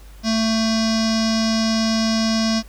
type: tone with low-pass filter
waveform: square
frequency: 222.7 Hz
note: A3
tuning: 21 cents sharp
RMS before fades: -19 dBFS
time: 0.23-2.63 s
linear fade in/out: 50 ms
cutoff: 5300 Hz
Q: 7.2
effects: added 50 Hz sine -39 dBFS peak until 2.68 s + pink hiss -50 dBFS RMS until 2.68 s